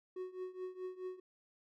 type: tone with tremolo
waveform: triangle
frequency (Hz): 369.2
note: F#4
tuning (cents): -4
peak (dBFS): -36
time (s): 0.16-1.2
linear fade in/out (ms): 5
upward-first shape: triangle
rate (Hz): 4.7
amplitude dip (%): 90
effects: none